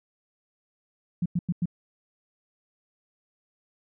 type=tone bursts; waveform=sine; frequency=174.61 Hz; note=F3; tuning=in tune; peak=-22 dBFS; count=4; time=1.22-1.657 s; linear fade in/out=5 ms; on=38 ms; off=95 ms; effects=none